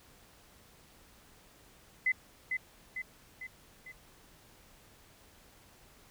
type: tone with echo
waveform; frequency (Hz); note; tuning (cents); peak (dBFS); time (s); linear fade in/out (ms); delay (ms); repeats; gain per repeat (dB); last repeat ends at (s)
sine; 2028; B6; +45; -25; 2.06-2.12; 5; 450; 4; -5; 3.92
effects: pink hiss -60 dBFS RMS until 6.1 s

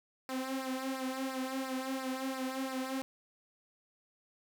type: tone with flanger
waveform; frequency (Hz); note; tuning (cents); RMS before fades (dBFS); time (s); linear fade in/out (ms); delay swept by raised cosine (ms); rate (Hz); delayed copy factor
sawtooth; 262.8; C4; +8; -37; 0.29-3.02; 0; 0.3 to 3.5; 2.9; -0.8
effects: none

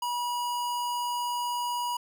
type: tone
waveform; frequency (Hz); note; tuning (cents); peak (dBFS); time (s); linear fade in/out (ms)
square; 968; B5; -35; -29; 0.02-1.97; 5
effects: none

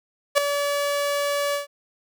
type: tone with ADSR envelope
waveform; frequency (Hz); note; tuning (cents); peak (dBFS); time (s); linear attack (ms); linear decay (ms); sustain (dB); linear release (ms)
sawtooth; 573; D5; -43; -8; 0.35-1.67; 29; 4; -10; 130
effects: none

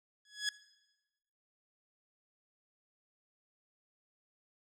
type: tone with exponential growth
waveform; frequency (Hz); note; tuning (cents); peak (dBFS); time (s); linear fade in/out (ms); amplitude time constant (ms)
15% pulse; 1681; G#6; +20; -22; 0.25-0.49; 2; 51
effects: noise-tail reverb RT60 1.0 s tail -18 dB re dry + low-pass 9000 Hz 12 dB/octave

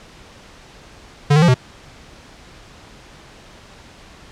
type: tone with pitch steps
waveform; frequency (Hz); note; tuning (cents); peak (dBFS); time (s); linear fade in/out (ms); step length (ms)
square; 144.9 / 153.7 / 173.1 / 126.9; D3 / D#3 / F3 / B2; -23 / -21 / -15 / +47; -10; 1.3-1.544; 10; 61
effects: pink hiss -43 dBFS RMS until 4.31 s + low-pass 6000 Hz 12 dB/octave

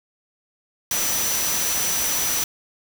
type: tone in noise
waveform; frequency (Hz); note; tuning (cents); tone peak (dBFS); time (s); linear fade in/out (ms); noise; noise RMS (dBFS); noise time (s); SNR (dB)
sine; 5920; F#8; 0; -25; 0.91-2.44; 2; white; -24; 0.91-2.44; -4
effects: none

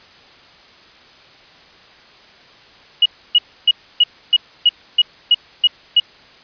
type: tone bursts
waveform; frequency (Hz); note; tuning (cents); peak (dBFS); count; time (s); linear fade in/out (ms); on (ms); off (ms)
sine; 2899; F#7; -36; -7; 10; 3.02-6; 5; 37; 290
effects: white hiss -45 dBFS RMS until 6.43 s + resampled to 11025 Hz

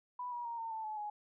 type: tone with pitch steps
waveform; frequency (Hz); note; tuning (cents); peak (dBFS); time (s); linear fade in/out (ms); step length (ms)
sine; 987.8 / 960.8 / 934.5 / 909 / 884.1 / 859.9 / 836.4; B5 / B5 / A#5 / A#5 / A5 / A5 / G#5; 0 / -48 / +4 / -44 / +8 / -40 / +12; -38; 0.19-1.1; 5; 130
effects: none

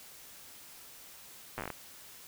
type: slowing click train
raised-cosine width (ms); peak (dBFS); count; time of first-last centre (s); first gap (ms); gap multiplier
0.5; -22; 9; 1.58-1.703; 8; 1.18
effects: white hiss -52 dBFS RMS until 2.27 s

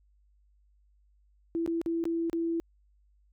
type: tone with dropouts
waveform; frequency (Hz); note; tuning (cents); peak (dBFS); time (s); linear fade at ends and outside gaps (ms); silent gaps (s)
sine; 333; E4; +18; -27; 1.55-2.6; 0; 1.662-1.676 / 1.815-1.861 / 2.04-2.054 / 2.298-2.33
effects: added 50 Hz sine -62 dBFS peak until 3.32 s

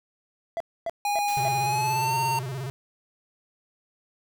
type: tone bursts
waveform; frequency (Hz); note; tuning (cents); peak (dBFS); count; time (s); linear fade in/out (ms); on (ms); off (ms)
triangle; 670; E5; +28; -24; 4; 0.57-1.482; 0; 33; 260
type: tone with pitch glide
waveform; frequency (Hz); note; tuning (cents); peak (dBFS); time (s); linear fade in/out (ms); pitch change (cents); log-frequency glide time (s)
square; 820 to 915.1; G#5 to A#5; -22 to -32; -24; 1.05-2.39; 2; +190; 1.6-2.17
type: noise with exponential decay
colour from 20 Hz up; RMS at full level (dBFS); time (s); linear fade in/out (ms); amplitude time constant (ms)
white; -37; 1.28-1.88; 1; 130
type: tone with vibrato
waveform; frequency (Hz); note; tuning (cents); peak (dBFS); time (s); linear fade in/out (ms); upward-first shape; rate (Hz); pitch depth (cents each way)
square; 130.8; C3; 0; -31; 1.37-2.7; 0; square; 17; 100
effects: none

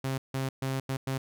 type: tone bursts at uneven times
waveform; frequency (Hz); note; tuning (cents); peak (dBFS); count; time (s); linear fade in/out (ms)
sawtooth; 133.4; C3; +34; -25; 5; 0.04-0.18 / 0.34-0.49 / 0.62-0.8 / 0.89-0.97 / 1.07-1.18; 5
effects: none

